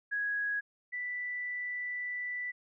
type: tone pair in turn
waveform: sine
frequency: 1661.2 / 1975.5 Hz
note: G#6 / B6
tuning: 0 / 0 cents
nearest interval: minor third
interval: 300 cents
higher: second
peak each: -30 / -34 dBFS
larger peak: first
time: 0.11-0.61 / 0.92-2.52 s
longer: second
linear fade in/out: 20 ms
effects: none